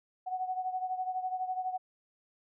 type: beating tone pair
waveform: sine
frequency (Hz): 740 / 752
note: F#5 / F#5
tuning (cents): 0 / +28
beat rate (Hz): 12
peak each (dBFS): -33 / -38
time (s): 0.26-1.78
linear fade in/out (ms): 20
effects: none